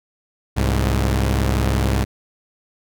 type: tone pair together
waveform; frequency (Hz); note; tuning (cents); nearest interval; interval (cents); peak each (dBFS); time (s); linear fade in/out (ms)
sawtooth; 65.9 / 104.46; C2 / G#2; +13 / +11; minor sixth; 798; -14 / -17; 0.56-2.05; 20
effects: none